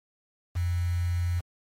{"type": "tone with quantisation", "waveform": "sine", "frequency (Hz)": 87.31, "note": "F2", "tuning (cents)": 0, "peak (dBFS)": -24, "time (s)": [0.55, 1.41], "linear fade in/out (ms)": 20, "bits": 7, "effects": ["MP3 64 kbps"]}